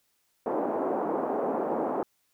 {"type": "band-pass noise", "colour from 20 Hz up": "pink", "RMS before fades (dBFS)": -29, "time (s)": [0.46, 2.03], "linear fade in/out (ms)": 2, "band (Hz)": [280, 910], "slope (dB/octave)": 24, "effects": ["white hiss -72 dBFS RMS until 2.33 s"]}